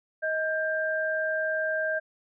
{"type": "tone pair together", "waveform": "sine", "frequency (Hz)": [630, 1587.5], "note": ["D#5", "G6"], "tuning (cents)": [21, 21], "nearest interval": "octave + major third", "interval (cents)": 1600, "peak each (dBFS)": -28, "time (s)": [0.22, 2], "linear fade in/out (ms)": 20, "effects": []}